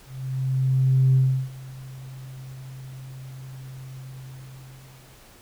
sine tone with ADSR envelope, 131.3 Hz, C3, 6 cents sharp, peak -13 dBFS, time 0.05-5.31 s, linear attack 1100 ms, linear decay 340 ms, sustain -23 dB, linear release 1200 ms, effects tanh soft clip ceiling -10 dBFS + pink hiss -51 dBFS RMS until 5.41 s

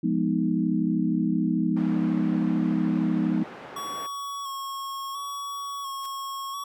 sine chord, F half-diminished seventh, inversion none, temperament equal, 174.61 / 207.7 / 246.9 / 311.1 Hz, F3 / Ab3 / Cb4 / Eb4, 0 / 0 / 0 / 0 cents, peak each -27 dBFS, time 0.03-3.44 s, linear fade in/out 10 ms
pink band-pass noise, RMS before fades -42 dBFS, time 1.76-4.07 s, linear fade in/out 10 ms, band 280 to 1700 Hz, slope 12 dB/octave
square tone with vibrato, 1108.7 Hz, C#6, in tune, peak -32 dBFS, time 3.76-6.64 s, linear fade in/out 5 ms, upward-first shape square, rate 0.72 Hz, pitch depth 25 cents each way
white noise with exponential growth, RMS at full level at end -42 dBFS, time 5.98-6.06 s, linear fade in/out 2 ms, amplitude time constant 17 ms
effects none

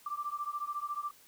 sine beating tone pair, 1171 / 1185 Hz, D6 / D6, -5 / +15 cents, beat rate 14 Hz, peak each -37 / -38 dBFS, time 0.06-1.11 s, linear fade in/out 5 ms, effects white hiss -60 dBFS RMS until 1.27 s

